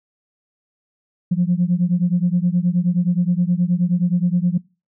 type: beating tone pair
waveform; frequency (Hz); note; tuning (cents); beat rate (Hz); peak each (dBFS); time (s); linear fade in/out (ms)
sine; 172.8 / 182.3; F3 / F#3; -18 / -25; 9.5; -17; 1.31-4.58; 10
effects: noise-tail reverb RT60 0.3 s tail -24 dB re dry + tanh soft clip ceiling -8 dBFS